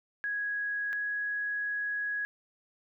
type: tone pair in turn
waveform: sine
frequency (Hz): 1661.2 / 1667.6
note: G#6 / G#6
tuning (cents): 0 / +7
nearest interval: unison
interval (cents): 7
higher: second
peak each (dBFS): -30 / -30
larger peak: neither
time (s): 0.24-0.93 / 0.93-2.25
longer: second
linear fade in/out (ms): 0
effects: none